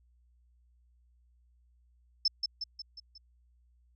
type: tone with echo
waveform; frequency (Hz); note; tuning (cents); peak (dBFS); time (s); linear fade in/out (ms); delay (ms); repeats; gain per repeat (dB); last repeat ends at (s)
sine; 5274; E8; 0; -23; 2.25-2.28; 5; 180; 5; -5; 3.18
effects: added 60 Hz sine -63 dBFS peak until 3.95 s